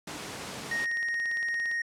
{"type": "high-pass noise", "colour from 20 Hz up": "pink", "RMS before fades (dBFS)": -39, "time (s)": [0.07, 0.85], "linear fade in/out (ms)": 5, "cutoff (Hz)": 140, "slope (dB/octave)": 12}
{"type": "tone", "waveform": "triangle", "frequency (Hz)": 1864.7, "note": "A#6", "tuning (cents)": 0, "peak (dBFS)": -26, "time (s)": [0.71, 1.82], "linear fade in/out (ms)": 5}
{"type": "click train", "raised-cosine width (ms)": 0.2, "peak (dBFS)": -27, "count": 17, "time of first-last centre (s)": [0.8, 1.714], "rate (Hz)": 17.5}
{"effects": ["low-pass 9000 Hz 12 dB/octave"]}